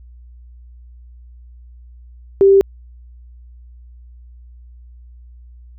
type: tone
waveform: sine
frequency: 392 Hz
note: G4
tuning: in tune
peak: -6 dBFS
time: 2.41-2.61 s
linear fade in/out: 0 ms
effects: added 60 Hz sine -38 dBFS peak until 5.78 s